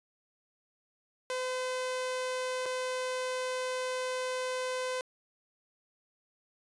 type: tone with dropouts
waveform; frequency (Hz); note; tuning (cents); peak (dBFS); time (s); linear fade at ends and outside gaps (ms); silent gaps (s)
sawtooth; 510; C5; -44; -28; 1.3-5.01; 1; 2.658-2.661
effects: resampled to 22050 Hz